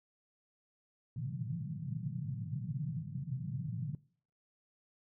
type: band-pass noise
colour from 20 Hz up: pink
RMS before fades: -39 dBFS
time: 1.16-3.95 s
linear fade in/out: 2 ms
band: 120 to 170 Hz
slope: 48 dB/octave
effects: noise-tail reverb RT60 0.5 s tail -21 dB re dry